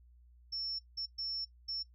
sine tone bursts at uneven times, 5400 Hz, E8, 41 cents sharp, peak -36 dBFS, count 4, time 0.52-0.79 / 0.97-1.06 / 1.18-1.45 / 1.68-1.83 s, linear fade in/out 10 ms, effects noise-tail reverb RT60 0.1 s tail -21 dB re dry + added 60 Hz sine -58 dBFS peak until 1.94 s

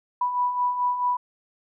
sine beating tone pair, 982 / 986.6 Hz, B5 / B5, -10 / -2 cents, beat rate 4.6 Hz, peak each -30 / -22 dBFS, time 0.21-1.17 s, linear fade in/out 5 ms, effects none

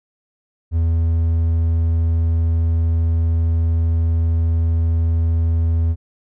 triangle tone, 82.41 Hz, E2, in tune, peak -12 dBFS, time 0.71-5.96 s, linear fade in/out 50 ms, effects none

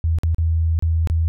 sine tone with dropouts, 81.6 Hz, E2, 17 cents flat, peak -15 dBFS, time 0.04-1.28 s, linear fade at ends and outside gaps 0 ms, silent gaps 0.186-0.234 / 0.346-0.383 / 0.79-0.824 / 1.073-1.099 s, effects none

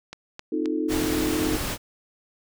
click train, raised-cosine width 0.2 ms, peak -19 dBFS, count 6, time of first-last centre 0.13-1.449 s, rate 3.79 Hz
sine chord, F dominant seventh, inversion second, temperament equal, 261.6 / 311.1 / 349.2 / 440 Hz, C4 / Eb4 / F4 / A4, 0 / 0 / 0 / 0 cents, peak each -31 / -25 / -31 / -31 dBFS, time 0.52-1.57 s, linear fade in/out 5 ms
pink noise, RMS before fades -29 dBFS, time 0.88-1.78 s, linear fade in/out 50 ms
effects none

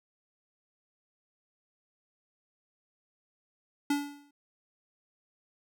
square tone with exponential decay, 287.3 Hz, D4, 38 cents flat, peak -24 dBFS, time 3.9-4.31 s, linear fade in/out 5 ms, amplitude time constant 87 ms, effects none

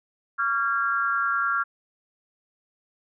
sine tone with amplitude modulation, 1381 Hz, F6, 20 cents flat, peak -17 dBFS, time 0.38-1.64 s, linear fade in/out 20 ms, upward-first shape sine, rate 250 Hz, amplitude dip 100%, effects none

